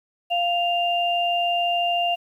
sine tone pair together, 698.5 / 2794 Hz, F5 / F7, 0 / 0 cents, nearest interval 2 octaves, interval 2400 cents, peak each -21 / -24 dBFS, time 0.3-2.16 s, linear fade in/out 20 ms, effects 9-bit

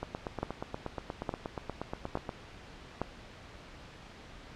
two click trains, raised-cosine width 1 ms, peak -17 / -21 dBFS, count 4 / 20, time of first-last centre 0.43-3.016 / 0.03-2.292 s, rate 1.16 / 8.4 Hz, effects pink hiss -50 dBFS RMS until 4.55 s + low-pass 4000 Hz 12 dB/octave

